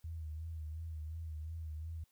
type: tone with vibrato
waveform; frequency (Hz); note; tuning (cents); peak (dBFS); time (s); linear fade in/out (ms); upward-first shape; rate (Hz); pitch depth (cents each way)
sine; 79.5; D#2; +38; -40; 0.04-2.04; 5; sine; 2.8; 61
effects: white hiss -75 dBFS RMS until 2.11 s